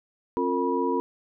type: tone cluster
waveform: sine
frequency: 269.1 / 354.2 / 454.8 / 972 Hz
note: C4 / F4 / A#4 / B5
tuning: +49 / +24 / -43 / -28 cents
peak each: -28 dBFS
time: 0.37-1 s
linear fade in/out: 0 ms
effects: none